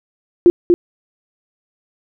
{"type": "tone with echo", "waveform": "sine", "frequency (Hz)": 349.2, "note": "F4", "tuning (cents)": 0, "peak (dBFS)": -4, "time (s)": [0.46, 0.5], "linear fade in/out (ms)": 0, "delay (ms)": 240, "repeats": 1, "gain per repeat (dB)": -3, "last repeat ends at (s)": 0.74, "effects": []}